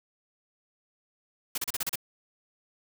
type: noise bursts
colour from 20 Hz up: white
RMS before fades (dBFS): -30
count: 7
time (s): 1.55-1.957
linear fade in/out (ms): 5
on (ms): 29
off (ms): 34
effects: none